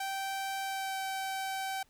sawtooth tone with pitch glide, 778 to 770.8 Hz, G5 to G5, -13 to -29 cents, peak -30 dBFS, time 0-1.83 s, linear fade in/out 5 ms, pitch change -16 cents, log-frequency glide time 0.62-0.98 s, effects pink hiss -68 dBFS RMS until 1.89 s

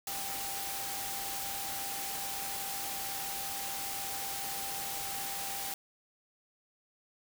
sine tone in noise, 789 Hz, G5, 11 cents sharp, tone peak -43 dBFS, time 0.07-5.74 s, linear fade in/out 2 ms, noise white, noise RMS -38 dBFS, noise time 0.07-5.74 s, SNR -8 dB, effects none

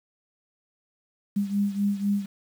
sine beating tone pair, 200.7 / 204.7 Hz, G3 / G#3, +41 / -25 cents, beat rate 4 Hz, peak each -24 / -28 dBFS, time 1.36-2.26 s, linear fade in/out 10 ms, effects 8-bit

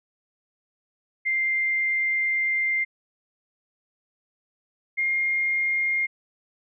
sine tone pair in turn, 2097 / 2125 Hz, C7 / C7, +3 / +26 cents, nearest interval unison, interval 23 cents, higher second, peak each -21 dBFS, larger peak neither, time 1.25-2.85 / 4.97-6.07 s, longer first, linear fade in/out 20 ms, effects none

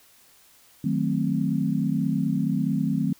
sine chord, D# diminished seventh, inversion none, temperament equal, 155.56 / 185 / 220 / 261.6 Hz, D#3 / F#3 / A3 / C4, 0 / 0 / 0 / 0 cents, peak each -27 dBFS, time 0.84-3.13 s, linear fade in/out 5 ms, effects white hiss -56 dBFS RMS until 3.19 s

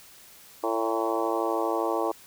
harmonic tone with a mistuned harmonic, 112.6 Hz, A2, 40 cents sharp, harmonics 3 / 4 / 5 / 6 / 7 / 8 / 9 / 10, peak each -30 / -31 / -32 / -33 / -33 / -34 / -35 / -35 dBFS, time 0.63-2.12 s, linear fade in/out 10 ms, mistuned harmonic 6, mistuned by -26 cents, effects white hiss -51 dBFS RMS until 2.26 s

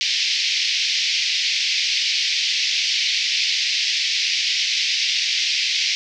white band-pass noise, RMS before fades -21 dBFS, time 0.01-5.95 s, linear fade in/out 0 ms, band 2100 to 5500 Hz, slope 48 dB/octave, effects none

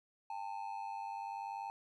triangle ring-modulated tone, 850 Hz, G#5, 40 cents sharp, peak -35 dBFS, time 0.3-1.7 s, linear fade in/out 0 ms, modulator 50.2 Hz, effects none

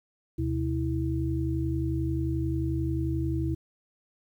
sine tone cluster, 76.3 / 127.6 / 326.1 Hz, D#2 / C3 / E4, -33 / -43 / -19 cents, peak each -30 dBFS, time 0.38-3.55 s, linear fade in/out 10 ms, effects 10-bit

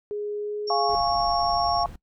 sine tone with pitch glide, 415.3 to 417.9 Hz, G#4 to G#4, 0 to +11 cents, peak -27 dBFS, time 0.11-0.95 s, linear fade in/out 0 ms, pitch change +11 cents, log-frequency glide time 0.38-0.58 s
sine tone, 5510 Hz, F8, 24 cents flat, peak -30 dBFS, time 0.67-1.84 s, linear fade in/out 10 ms
sine chord, Db major, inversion first, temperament equal, 698.5 / 830.6 / 1108.7 Hz, F5 / Ab5 / Db6, 0 / 0 / 0 cents, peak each -24 / -27 / -26 dBFS, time 0.7-1.86 s, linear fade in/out 2 ms
brown noise, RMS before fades -39 dBFS, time 0.89-1.96 s, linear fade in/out 5 ms
effects noise-tail reverb RT60 0.1 s tail -21 dB re dry

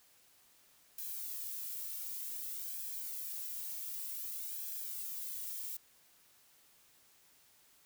violet noise with flanger, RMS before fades -42 dBFS, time 0.98-5.77 s, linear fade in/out 5 ms, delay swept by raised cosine 1.2 to 2.2 ms, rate 0.54 Hz, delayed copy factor +0.65, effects white hiss -66 dBFS RMS until 7.85 s

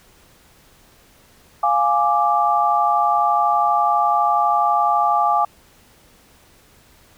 sine chord, D diminished, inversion first, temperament equal, 698.5 / 830.6 / 1174.7 Hz, F5 / Ab5 / D6, 0 / 0 / 0 cents, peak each -20 / -18 / -18 dBFS, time 1.63-5.45 s, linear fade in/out 5 ms, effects pink hiss -52 dBFS RMS until 7.17 s

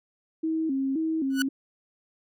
sine tone with vibrato, 293.7 Hz, D4, in tune, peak -24 dBFS, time 0.43-1.49 s, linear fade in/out 10 ms, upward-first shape square, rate 1.9 Hz, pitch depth 150 cents each way
sawtooth tone with exponential growth, 1480 Hz, F#6, in tune, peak -18 dBFS, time 1.3-1.42 s, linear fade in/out 2 ms, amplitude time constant 25 ms
effects none

